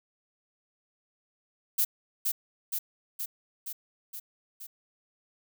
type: noise with echo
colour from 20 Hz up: violet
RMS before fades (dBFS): -25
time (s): 1.78-1.85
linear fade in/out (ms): 10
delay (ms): 470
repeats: 6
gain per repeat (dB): -3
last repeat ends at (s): 4.67
effects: none